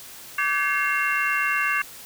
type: tone cluster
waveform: sine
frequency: 1158 / 1546 / 1694 / 2138 / 2732 Hz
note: D6 / G6 / G#6 / C7 / F7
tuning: -25 / -24 / +34 / +37 / -39 cents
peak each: -27 dBFS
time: 0.38-1.82 s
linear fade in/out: 5 ms
effects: white hiss -42 dBFS RMS until 2.05 s